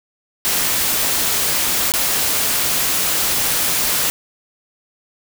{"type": "noise with dropouts", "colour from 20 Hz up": "white", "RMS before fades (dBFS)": -18, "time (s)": [0.45, 4.1], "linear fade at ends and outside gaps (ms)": 0, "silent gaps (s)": [1.92, 1.938], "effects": []}